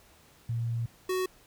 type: tone pair in turn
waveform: sine / square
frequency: 116.54 / 371.1 Hz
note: A#2 / F#4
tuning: 0 / +5 cents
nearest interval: octave + minor sixth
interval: 2005 cents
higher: second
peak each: -28 dBFS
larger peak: neither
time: 0.49-0.86 / 1.09-1.26 s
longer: first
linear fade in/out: 5 ms
effects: pink hiss -59 dBFS RMS until 1.46 s